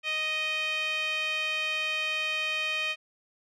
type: tone with band-pass filter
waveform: sawtooth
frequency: 622.3 Hz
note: D#5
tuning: in tune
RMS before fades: -30 dBFS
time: 0.03-2.96 s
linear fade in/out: 50 ms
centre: 2700 Hz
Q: 5.5
effects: none